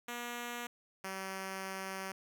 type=tone pair in turn; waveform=5% pulse; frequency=240 / 191.43 Hz; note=B3 / G3; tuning=-49 / -41 cents; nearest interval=major third; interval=392 cents; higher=first; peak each=-28 dBFS; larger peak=neither; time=0.08-0.67 / 1.04-2.12 s; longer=second; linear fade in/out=5 ms; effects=none